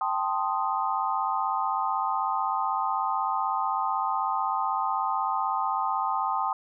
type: chord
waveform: sine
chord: A half-diminished seventh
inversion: third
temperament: equal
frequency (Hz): 784 / 880 / 1046.5 / 1244.5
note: G5 / A5 / C6 / Eb6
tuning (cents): 0 / 0 / 0 / 0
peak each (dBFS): -30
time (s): 0.01-6.53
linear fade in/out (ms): 2
effects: none